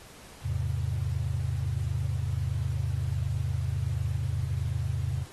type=chord; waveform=sine; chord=E augmented; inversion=none; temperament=equal with one note detuned; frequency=82.41 / 103.83 / 131.95 Hz; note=E2 / G#2 / B#2; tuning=0 / 0 / +15 cents; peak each=-31 dBFS; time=0.42-5.26 s; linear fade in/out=50 ms; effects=pink hiss -50 dBFS RMS until 5.32 s + AAC 32 kbps